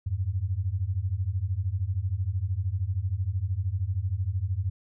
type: beating tone pair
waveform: sine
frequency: 87.31 / 100.31 Hz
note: F2 / G2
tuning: 0 / +40 cents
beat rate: 13 Hz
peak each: -29 / -28 dBFS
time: 0.06-4.7 s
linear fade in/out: 10 ms
effects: none